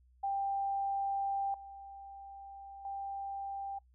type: tone with level steps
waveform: sine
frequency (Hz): 790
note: G5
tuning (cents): +13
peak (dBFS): -31 / -46 / -37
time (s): 0.23-3.79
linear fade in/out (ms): 10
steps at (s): 1.54 / 2.85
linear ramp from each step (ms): 2
effects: noise-tail reverb RT60 0.1 s tail -23 dB re dry + added 62 Hz sine -62 dBFS peak until 3.94 s